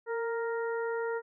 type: harmonic tone with a mistuned harmonic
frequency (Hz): 466.2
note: A#4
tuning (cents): 0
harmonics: 1 / 2 / 3 / 4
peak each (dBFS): -31 / -39 / -40 / -44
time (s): 0.06-1.22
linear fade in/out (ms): 50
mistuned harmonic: 1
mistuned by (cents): -27
effects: none